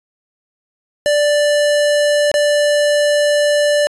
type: tone with dropouts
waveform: square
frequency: 587.3 Hz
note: D5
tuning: in tune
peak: -12 dBFS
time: 1.06-3.87 s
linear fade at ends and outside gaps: 0 ms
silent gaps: 2.315-2.341 s
effects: resampled to 24000 Hz